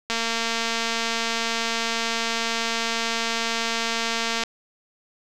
click train, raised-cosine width 0.2 ms, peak -8 dBFS, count 994, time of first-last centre 0.1-4.436 s, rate 229 Hz, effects none

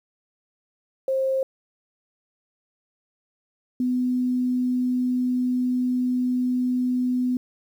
sine tone pair in turn, 531 / 250.6 Hz, C5 / B3, +25 / +25 cents, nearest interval octave + minor second, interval 1300 cents, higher first, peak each -20 dBFS, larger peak neither, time 1.08-1.43 / 3.8-7.37 s, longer second, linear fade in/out 2 ms, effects 9-bit

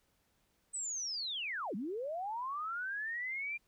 sine linear two-way sweep, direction down then up, 8200 to 180.1 to 2407 Hz, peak -36 dBFS, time 0.73-3.58 s, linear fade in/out 20 ms, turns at 1.75 s, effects pink hiss -75 dBFS RMS until 3.67 s

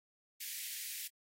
white high-pass noise, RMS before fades -43 dBFS, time 0.4-1.08 s, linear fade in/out 10 ms, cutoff 1800 Hz, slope 48 dB/octave, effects AAC 48 kbps

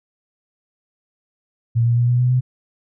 sine tone with pitch steps, 116.54 / 118.51 / 120.51 / 122.55 / 124.62 / 126.72 Hz, A#2 / A#2 / B2 / B2 / B2 / B2, 0 / +29 / -42 / -13 / +16 / +45 cents, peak -13 dBFS, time 1.75-2.41 s, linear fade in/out 20 ms, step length 110 ms, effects none

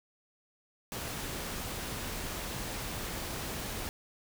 pink noise, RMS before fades -38 dBFS, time 0.92-3.89 s, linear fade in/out 0 ms, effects none

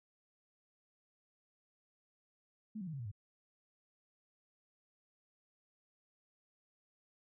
sine tone with pitch steps, 215.7 / 185.62 / 159.74 / 137.46 / 118.29 / 101.8 Hz, A3 / F#3 / D#3 / C#3 / A#2 / G#2, -34 / +6 / +46 / -14 / +26 / -34 cents, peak -40 dBFS, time 2.75-3.116 s, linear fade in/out 10 ms, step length 61 ms, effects none

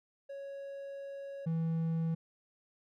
triangle tone pair in turn, 554.4 / 163.59 Hz, C#5 / E3, 0 / -13 cents, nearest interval octave + major sixth, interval 2113 cents, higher first, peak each -39 / -28 dBFS, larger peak second, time 0.29-1.46 / 1.46-2.15 s, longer first, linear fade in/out 10 ms, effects none

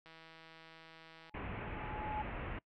click train, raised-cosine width 0.3 ms, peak -40 dBFS, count 201, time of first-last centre 0.06-1.295 s, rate 162 Hz
sine tone with exponential growth, 851 Hz, G#5, 42 cents sharp, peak -35 dBFS, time 1.16-2.22 s, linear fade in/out 5 ms, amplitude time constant 230 ms
pink low-pass noise, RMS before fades -43 dBFS, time 1.34-2.59 s, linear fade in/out 5 ms, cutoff 2700 Hz, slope 48 dB/octave
effects noise-tail reverb RT60 0.1 s tail -23 dB re dry

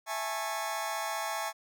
sawtooth chord, A major seventh, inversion second, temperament just, 660 / 825 / 880 / 1100 Hz, E5 / G#5 / A5 / C#6, +2 / -12 / 0 / -14 cents, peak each -34 dBFS, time 0.06-1.53 s, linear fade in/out 50 ms, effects none

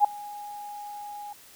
sine tone with ADSR envelope, 825 Hz, G#5, 12 cents flat, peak -12 dBFS, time 0-1.33 s, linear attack 45 ms, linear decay 3 ms, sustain -24 dB, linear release 5 ms, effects white hiss -52 dBFS RMS until 1.55 s

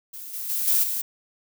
violet noise with level steps, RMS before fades -38 / -32 / -26 / -20 / -27 dBFS, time 0.13-1.02 s, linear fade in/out 10 ms, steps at 0.33 / 0.49 / 0.67 / 0.83 s, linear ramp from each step 10 ms, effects none

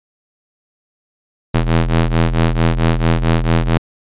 sawtooth ring-modulated tone, 82.3 Hz, E2, 2 cents flat, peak -5 dBFS, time 1.54-3.78 s, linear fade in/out 10 ms, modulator 43.4 Hz, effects resampled to 8000 Hz

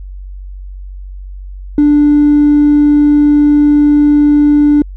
sine tone with hard clipping, 293.7 Hz, D4, in tune, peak -5 dBFS, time 1.78-4.82 s, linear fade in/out 2 ms, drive 1 dB, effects added 47 Hz sine -24 dBFS peak until 4.96 s

